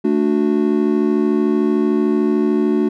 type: chord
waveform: triangle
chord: D major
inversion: second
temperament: just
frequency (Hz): 220.2 / 293.7 / 367.1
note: A3 / D4 / F#4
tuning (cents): +2 / 0 / -14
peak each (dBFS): -16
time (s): 0.04-2.89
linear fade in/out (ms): 10
effects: none